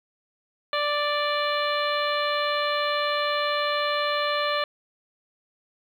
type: harmonic tone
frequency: 587.3 Hz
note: D5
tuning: in tune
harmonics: 1 / 2 / 3 / 4 / 5 / 6 / 7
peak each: -27 / -27 / -31 / -34 / -34 / -34 / -35 dBFS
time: 0.73-4.64 s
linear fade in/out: 2 ms
effects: 9-bit